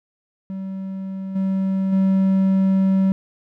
triangle tone with level steps, 191.6 Hz, G3, 39 cents flat, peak -24 / -16 / -12 dBFS, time 0.5-3.12 s, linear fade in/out 0 ms, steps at 1.35 / 1.92 s, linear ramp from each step 10 ms, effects none

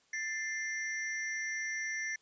square ring-modulated tone, 1931 Hz, B6, 39 cents flat, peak -32 dBFS, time 0.13-2.16 s, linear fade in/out 5 ms, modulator 162 Hz, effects white hiss -69 dBFS RMS until 2.21 s + resampled to 16000 Hz

